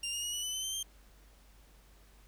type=tone with pitch steps; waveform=20% pulse; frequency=2794 / 2844 / 2896 / 2948 / 3001 / 3056 / 3111 / 3167 Hz; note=F7 / F7 / F#7 / F#7 / F#7 / G7 / G7 / G7; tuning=0 / +31 / -38 / -7 / +24 / -45 / -14 / +17 cents; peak=-29 dBFS; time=0.03-0.83 s; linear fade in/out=5 ms; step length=100 ms; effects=added 49 Hz sine -58 dBFS peak until 2.27 s + pink hiss -64 dBFS RMS until 2.27 s